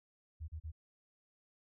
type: tone bursts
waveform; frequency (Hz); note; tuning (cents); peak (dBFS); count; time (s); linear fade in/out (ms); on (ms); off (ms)
sine; 79; D#2; +27; -40; 3; 0.4-0.719; 20; 83; 35
effects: none

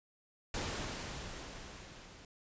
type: noise with level ramp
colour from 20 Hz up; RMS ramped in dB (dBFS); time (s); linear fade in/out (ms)
pink; -37 to -55; 0.54-2.25; 2
effects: resampled to 16000 Hz

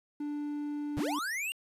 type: tone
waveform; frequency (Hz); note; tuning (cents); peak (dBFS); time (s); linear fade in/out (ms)
triangle; 293.7; D4; 0; -31; 0.2-1.19; 5
type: linear sweep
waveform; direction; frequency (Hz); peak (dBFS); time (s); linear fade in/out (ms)
square; up; 69.3 to 2854; -33; 0.97-1.52; 0
effects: resampled to 32000 Hz + 11-bit

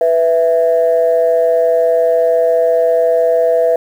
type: tone pair together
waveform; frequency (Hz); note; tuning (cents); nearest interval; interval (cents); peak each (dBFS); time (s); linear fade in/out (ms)
sine; 495.2 / 661; B4 / E5; +5 / +5; perfect fourth; 500; -11; 0.01-3.76; 2
effects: tanh soft clip ceiling -3 dBFS + 7-bit

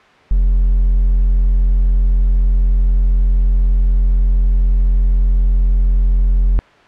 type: tone with hard clipping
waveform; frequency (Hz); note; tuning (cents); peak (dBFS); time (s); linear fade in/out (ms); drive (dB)
triangle; 44; F1; +14; -10; 0.31-6.59; 0; 5
effects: white hiss -45 dBFS RMS until 6.87 s + low-pass 2000 Hz 12 dB/octave

